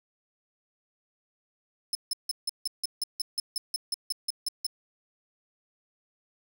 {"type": "tone bursts", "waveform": "sawtooth", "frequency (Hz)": 5240, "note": "E8", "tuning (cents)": -11, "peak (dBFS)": -24, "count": 16, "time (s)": [1.93, 4.666], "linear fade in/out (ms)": 2, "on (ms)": 21, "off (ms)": 160, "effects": []}